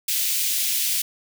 white high-pass noise, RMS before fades -23 dBFS, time 0.08-1.02 s, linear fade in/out 5 ms, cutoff 2400 Hz, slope 24 dB/octave, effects none

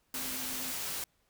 sine tone in noise, 258.8 Hz, C4, 19 cents flat, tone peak -46 dBFS, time 0.14-0.71 s, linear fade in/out 2 ms, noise white, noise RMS -37 dBFS, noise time 0.14-1.04 s, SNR -12 dB, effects pink hiss -73 dBFS RMS until 1.29 s

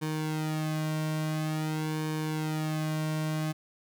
sawtooth tone with flanger, 155.56 Hz, D#3, in tune, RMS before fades -31 dBFS, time 0.01-3.53 s, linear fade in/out 20 ms, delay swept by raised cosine 1.5 to 2.38 ms, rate 0.48 Hz, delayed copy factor -0.8, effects none

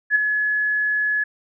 sine tone with ADSR envelope, 1700 Hz, G#6, 40 cents sharp, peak -11 dBFS, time 0.1-1.24 s, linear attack 54 ms, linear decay 11 ms, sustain -7 dB, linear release 9 ms, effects none

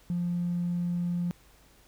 triangle tone with tanh clipping, 174.61 Hz, F3, in tune, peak -26 dBFS, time 0.1-1.31 s, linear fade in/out 0 ms, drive 1 dB, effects added 50 Hz sine -61 dBFS peak until 1.87 s + pink hiss -60 dBFS RMS until 1.87 s

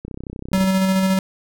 click train, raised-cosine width 3 ms, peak -18 dBFS, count 20, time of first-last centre 0.05-0.642 s, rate 32.1 Hz
square tone with tremolo, 190 Hz, F#3, 46 cents sharp, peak -15 dBFS, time 0.53-1.19 s, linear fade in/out 2 ms, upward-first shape square, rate 14 Hz, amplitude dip 25%
effects none

